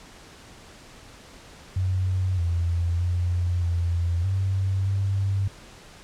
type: tone with pitch steps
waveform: sine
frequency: 93 / 85.5 / 88.2 / 85.8 / 95.9 / 98 Hz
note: F#2 / F2 / F2 / F2 / G2 / G2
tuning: +9 / -36 / +18 / -30 / -37 / 0 cents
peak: -21 dBFS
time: 1.76-5.48 s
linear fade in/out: 5 ms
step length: 620 ms
effects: pink hiss -47 dBFS RMS until 6.03 s + low-pass 8000 Hz 12 dB/octave